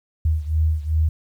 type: beating tone pair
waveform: sine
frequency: 77.78 / 80.38 Hz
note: D#2 / E2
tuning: 0 / -43 cents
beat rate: 2.6 Hz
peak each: -19 / -22 dBFS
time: 0.25-1.09 s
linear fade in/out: 5 ms
effects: 9-bit